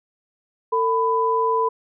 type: tone pair together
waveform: sine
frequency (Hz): 450.3 / 998.1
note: A4 / B5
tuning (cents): +40 / +18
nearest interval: octave + major second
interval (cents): 1378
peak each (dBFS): -21 / -19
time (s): 0.72-1.69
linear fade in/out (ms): 10
effects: none